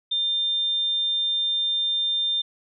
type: tone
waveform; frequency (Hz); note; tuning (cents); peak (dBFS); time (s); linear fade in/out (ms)
sine; 3600; A7; +39; -21; 0.11-2.42; 10
effects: none